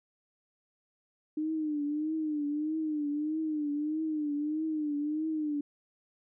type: tone with vibrato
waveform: sine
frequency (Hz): 303.5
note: D#4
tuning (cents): -43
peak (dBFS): -29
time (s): 1.37-5.61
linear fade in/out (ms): 5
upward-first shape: triangle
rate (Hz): 1.6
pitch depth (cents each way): 91
effects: none